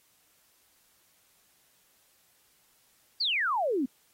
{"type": "exponential sweep", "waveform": "sine", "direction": "down", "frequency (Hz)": [4816, 239.7], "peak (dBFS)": -25, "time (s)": [3.2, 3.86], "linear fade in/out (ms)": 10, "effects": ["white hiss -66 dBFS RMS until 4.13 s", "AAC 48 kbps"]}